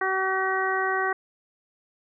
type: harmonic tone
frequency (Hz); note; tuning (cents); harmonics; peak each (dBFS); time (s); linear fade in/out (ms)
380.1; F#4; +47; 1 / 2 / 3 / 4 / 5; -29 / -29 / -29 / -29 / -29; 0.01-1.13; 5
effects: none